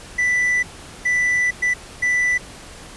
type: tone bursts at uneven times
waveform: triangle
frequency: 1981 Hz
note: B6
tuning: 5 cents sharp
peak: -14 dBFS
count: 4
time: 0.18-0.63 / 1.05-1.51 / 1.62-1.74 / 2.02-2.38 s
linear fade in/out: 10 ms
effects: pink hiss -39 dBFS RMS until 2.96 s + resampled to 24000 Hz